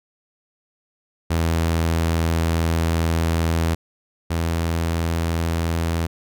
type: tone pair in turn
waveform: sawtooth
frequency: 82.41 / 83.03 Hz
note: E2 / E2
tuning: 0 / +13 cents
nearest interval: unison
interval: 13 cents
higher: second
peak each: -14 / -16 dBFS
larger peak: first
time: 1.3-3.75 / 4.3-6.07 s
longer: first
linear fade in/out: 10 ms
effects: none